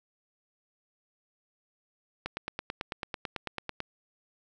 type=click train; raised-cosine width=0.3 ms; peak=-17 dBFS; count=15; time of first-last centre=2.26-3.804 s; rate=9.07 Hz; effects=none